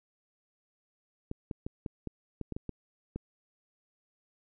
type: clicks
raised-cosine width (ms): 3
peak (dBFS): -23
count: 10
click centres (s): 1.314 / 1.512 / 1.665 / 1.862 / 2.073 / 2.413 / 2.523 / 2.565 / 2.693 / 3.16
effects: none